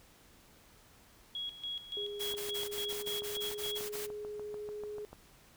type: tone with tremolo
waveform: sine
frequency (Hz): 3322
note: G#7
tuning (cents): 0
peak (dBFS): -36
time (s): 1.35-3.82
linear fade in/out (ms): 2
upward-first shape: square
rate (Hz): 3.5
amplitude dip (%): 75
type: tone with pitch glide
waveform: sine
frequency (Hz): 410.6 to 419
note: G#4 to G#4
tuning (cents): -20 to +15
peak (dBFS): -39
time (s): 1.97-5.05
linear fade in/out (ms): 0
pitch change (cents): +35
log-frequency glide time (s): 2.5-4.25
type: noise bursts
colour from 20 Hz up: white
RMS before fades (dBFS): -42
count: 11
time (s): 2.19-4.07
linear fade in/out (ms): 20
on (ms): 150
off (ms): 23
type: click train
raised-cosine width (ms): 1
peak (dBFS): -34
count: 20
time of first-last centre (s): 2.34-5.13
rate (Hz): 6.81
effects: pink hiss -61 dBFS RMS until 5.56 s